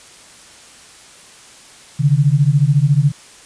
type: beating tone pair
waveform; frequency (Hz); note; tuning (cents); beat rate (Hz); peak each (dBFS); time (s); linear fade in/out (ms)
sine; 136.5 / 150.5; C#3 / D3; -26 / +43; 14; -13; 1.99-3.12; 20
effects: white hiss -42 dBFS RMS until 3.45 s + resampled to 22050 Hz